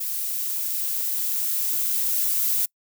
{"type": "noise with level ramp", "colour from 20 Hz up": "violet", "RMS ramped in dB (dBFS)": [-28, -22], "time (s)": [0, 2.66], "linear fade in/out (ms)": 10, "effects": ["noise-tail reverb RT60 0.1 s tail -26 dB re dry"]}